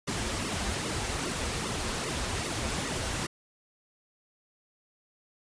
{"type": "noise with flanger", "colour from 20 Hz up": "pink", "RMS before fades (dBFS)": -32, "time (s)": [0.07, 3.27], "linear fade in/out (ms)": 10, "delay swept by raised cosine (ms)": [1.2, 7], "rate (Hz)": 2.5, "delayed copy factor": -0.8, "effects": ["resampled to 22050 Hz"]}